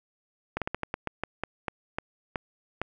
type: slowing click train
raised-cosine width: 0.5 ms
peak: -14 dBFS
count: 13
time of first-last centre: 0.57-2.816 s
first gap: 47 ms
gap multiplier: 1.23
effects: none